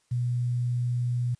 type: tone with quantisation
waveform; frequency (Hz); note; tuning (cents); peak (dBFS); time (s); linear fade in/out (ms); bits
sine; 122.1; B2; -19; -24; 0.11-1.35; 10; 9
effects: white hiss -69 dBFS RMS until 1.39 s + resampled to 22050 Hz